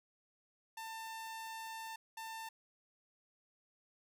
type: tone bursts at uneven times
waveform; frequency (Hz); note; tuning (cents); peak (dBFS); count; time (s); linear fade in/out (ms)
sawtooth; 895; A5; +29; -40; 2; 0.77-1.96 / 2.17-2.49; 5
effects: none